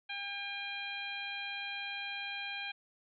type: harmonic tone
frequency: 803 Hz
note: G5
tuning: 41 cents sharp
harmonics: 1 / 2 / 3 / 4 / 5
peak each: -47 / -44 / -41 / -44 / -48 dBFS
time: 0.09-2.72 s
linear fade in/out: 10 ms
effects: none